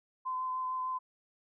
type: tone with vibrato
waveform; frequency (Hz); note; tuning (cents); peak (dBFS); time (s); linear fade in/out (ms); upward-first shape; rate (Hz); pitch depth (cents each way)
sine; 1026; C6; -34; -32; 0.25-0.99; 20; triangle; 6.6; 15
effects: none